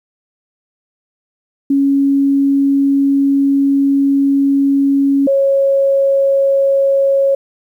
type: tone pair in turn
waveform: sine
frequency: 277.2 / 548.7 Hz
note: C#4 / C#5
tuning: 0 / -18 cents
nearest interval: octave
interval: 1182 cents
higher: second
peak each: -9 dBFS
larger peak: neither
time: 1.7-5.27 / 5.27-7.35 s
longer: first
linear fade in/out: 5 ms
effects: 8-bit